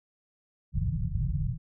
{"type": "low-pass noise", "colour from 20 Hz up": "white", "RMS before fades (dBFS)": -29, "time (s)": [0.72, 1.58], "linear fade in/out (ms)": 50, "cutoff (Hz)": 170, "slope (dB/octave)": 96, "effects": []}